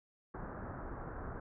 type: low-pass noise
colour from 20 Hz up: pink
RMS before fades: -44 dBFS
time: 0.34-1.4 s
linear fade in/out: 5 ms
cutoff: 1600 Hz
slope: 48 dB/octave
effects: none